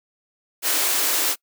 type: high-pass noise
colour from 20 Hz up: white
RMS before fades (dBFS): -21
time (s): 0.62-1.36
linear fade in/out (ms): 50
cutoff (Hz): 270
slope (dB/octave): 96
effects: noise-tail reverb RT60 0.1 s tail -25 dB re dry